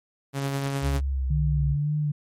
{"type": "tone with tremolo", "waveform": "sawtooth", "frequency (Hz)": 138.3, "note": "C#3", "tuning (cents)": -4, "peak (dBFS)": -20, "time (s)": [0.33, 1.01], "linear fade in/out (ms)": 50, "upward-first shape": "triangle", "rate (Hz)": 9.8, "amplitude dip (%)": 35}
{"type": "tone with pitch glide", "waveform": "sine", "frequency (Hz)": [68.3, 63.73], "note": ["C#2", "C2"], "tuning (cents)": [-25, -45], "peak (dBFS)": -23, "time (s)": [0.81, 1.77], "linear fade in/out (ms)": 50, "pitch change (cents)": -120, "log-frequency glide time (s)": [1.09, 1.33]}
{"type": "tone with vibrato", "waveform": "sine", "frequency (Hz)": 146.83, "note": "D3", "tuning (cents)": 0, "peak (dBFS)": -22, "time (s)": [1.3, 2.12], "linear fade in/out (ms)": 10, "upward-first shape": "sine", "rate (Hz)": 1.9, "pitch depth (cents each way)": 47}
{"effects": ["MP3 64 kbps"]}